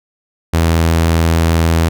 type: tone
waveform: sawtooth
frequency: 82.41 Hz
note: E2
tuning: in tune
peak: -6 dBFS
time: 0.53-1.89 s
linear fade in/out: 10 ms
effects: none